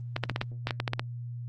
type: clicks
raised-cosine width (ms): 0.3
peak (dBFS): -12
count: 11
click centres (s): 0.164 / 0.237 / 0.297 / 0.361 / 0.414 / 0.671 / 0.708 / 0.801 / 0.878 / 0.934 / 0.995
effects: added 120 Hz sine -35 dBFS peak until 1.48 s + Opus 24 kbps